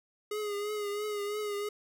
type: tone with vibrato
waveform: square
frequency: 415.3 Hz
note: G#4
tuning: in tune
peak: -33 dBFS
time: 0.31-1.69 s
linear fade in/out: 5 ms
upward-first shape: triangle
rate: 3 Hz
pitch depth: 48 cents each way
effects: none